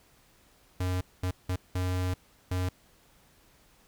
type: tone bursts at uneven times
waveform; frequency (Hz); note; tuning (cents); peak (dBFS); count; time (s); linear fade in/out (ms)
square; 91.4; F#2; -21; -28; 5; 0.8-1.01 / 1.23-1.31 / 1.49-1.56 / 1.75-2.14 / 2.51-2.69; 5
effects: pink hiss -62 dBFS RMS until 3.87 s